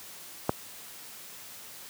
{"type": "click", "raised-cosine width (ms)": 1, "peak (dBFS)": -9, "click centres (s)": 0.494, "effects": ["white hiss -46 dBFS RMS until 1.89 s", "high-pass 80 Hz 12 dB/octave"]}